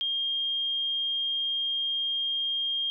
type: tone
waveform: sine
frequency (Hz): 3219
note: G7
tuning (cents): +45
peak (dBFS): -26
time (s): 0.01-2.9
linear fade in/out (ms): 0
effects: none